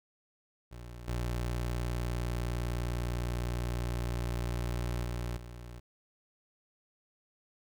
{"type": "tone with level steps", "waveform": "25% pulse", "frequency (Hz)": 59.8, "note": "A#1", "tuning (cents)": 45, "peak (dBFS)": [-40, -28, -30, -40], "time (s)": [0.71, 5.8], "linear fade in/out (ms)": 10, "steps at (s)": [1.08, 5.04, 5.37], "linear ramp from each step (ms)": 2, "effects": []}